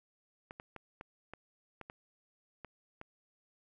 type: clicks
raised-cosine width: 0.5 ms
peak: -30 dBFS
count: 9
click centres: 0.509 / 0.599 / 0.763 / 1.011 / 1.336 / 1.813 / 1.899 / 2.647 / 3.014 s
effects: none